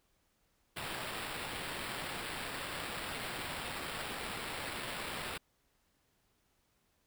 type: noise with sample-and-hold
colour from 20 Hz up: white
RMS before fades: -41 dBFS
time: 0.76-5.38 s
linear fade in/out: 10 ms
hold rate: 6300 Hz
effects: pink hiss -75 dBFS RMS until 7.06 s